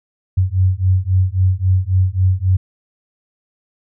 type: beating tone pair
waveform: sine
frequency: 91.5 / 95.2 Hz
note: F#2 / F#2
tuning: -19 / +50 cents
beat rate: 3.7 Hz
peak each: -15 dBFS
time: 0.37-2.57 s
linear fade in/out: 10 ms
effects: none